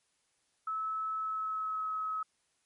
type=tone with pitch glide; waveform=sine; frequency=1300 to 1281.4 Hz; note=E6 to E6; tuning=-24 to -49 cents; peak=-32 dBFS; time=0.67-2.23 s; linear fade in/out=5 ms; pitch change=-25 cents; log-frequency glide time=1.18-1.89 s; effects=white hiss -75 dBFS RMS until 2.65 s + MP3 48 kbps